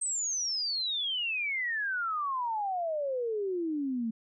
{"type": "exponential sweep", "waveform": "sine", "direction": "down", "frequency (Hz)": [8372, 219.1], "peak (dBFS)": -29, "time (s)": [0.01, 4.11], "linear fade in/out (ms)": 10, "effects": []}